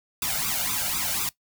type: noise with flanger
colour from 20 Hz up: white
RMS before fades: -27 dBFS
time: 0.22-1.29 s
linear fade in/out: 2 ms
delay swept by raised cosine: 0.81 to 1.4 ms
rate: 4 Hz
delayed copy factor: +0.95
effects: noise-tail reverb RT60 0.1 s tail -18 dB re dry